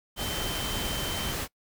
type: tone in noise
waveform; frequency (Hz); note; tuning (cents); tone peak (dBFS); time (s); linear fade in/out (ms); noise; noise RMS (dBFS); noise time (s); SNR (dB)
sine; 3096; G7; -22; -35; 0.16-1.35; 50; pink; -32; 0.16-1.48; -6
effects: noise-tail reverb RT60 0.1 s tail -22 dB re dry